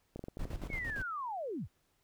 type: clicks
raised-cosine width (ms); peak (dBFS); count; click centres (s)
2; -29; 9; 0.16 / 0.193 / 0.24 / 0.284 / 0.371 / 0.454 / 0.533 / 0.637 / 0.702
type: noise with tremolo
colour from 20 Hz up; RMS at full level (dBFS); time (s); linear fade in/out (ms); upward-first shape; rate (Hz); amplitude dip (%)
brown; -39; 0.39-1.03; 5; square; 8.8; 65
type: linear sweep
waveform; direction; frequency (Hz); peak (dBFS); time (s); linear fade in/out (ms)
sine; down; 2254 to 42.3; -36; 0.69-1.68; 50
effects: pink hiss -75 dBFS RMS until 2.03 s